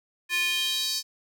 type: tone with high-pass filter sweep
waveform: square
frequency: 350.6 Hz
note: F4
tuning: 7 cents sharp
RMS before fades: -27 dBFS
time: 0.29-1.03 s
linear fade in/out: 50 ms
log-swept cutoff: 2100 to 5000 Hz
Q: 3.6
effects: none